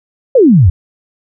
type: exponential sweep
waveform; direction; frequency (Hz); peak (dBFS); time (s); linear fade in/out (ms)
sine; down; 568 to 77.78; -3; 0.35-0.7; 5
effects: none